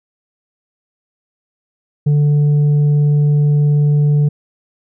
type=tone with tanh clipping; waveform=triangle; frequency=146.9 Hz; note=D3; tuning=1 cent sharp; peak=-10 dBFS; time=2.06-4.29 s; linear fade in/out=10 ms; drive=8 dB; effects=none